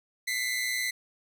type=tone pair together; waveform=sawtooth; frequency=2001 / 2120 Hz; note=B6 / C7; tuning=+22 / +22 cents; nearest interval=minor second; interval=100 cents; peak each=-26 / -30 dBFS; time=0.27-0.91 s; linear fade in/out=10 ms; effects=none